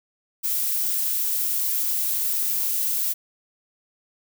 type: noise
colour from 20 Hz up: violet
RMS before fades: -24 dBFS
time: 0.43-3.14 s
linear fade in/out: 20 ms
effects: none